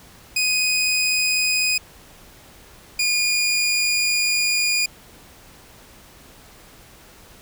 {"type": "tone pair in turn", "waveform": "20% pulse", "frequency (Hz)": [2496, 2436], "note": ["D#7", "D#7"], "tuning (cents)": [5, -37], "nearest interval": "unison", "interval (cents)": 42, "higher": "first", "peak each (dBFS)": [-13, -13], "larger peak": "neither", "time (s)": [[0.36, 1.78], [2.99, 4.86]], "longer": "second", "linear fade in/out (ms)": 5, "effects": ["pink hiss -47 dBFS RMS until 7.41 s"]}